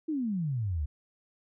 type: exponential sweep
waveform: sine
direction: down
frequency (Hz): 329.6 to 68.6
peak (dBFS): -28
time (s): 0.08-0.86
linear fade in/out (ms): 10
effects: none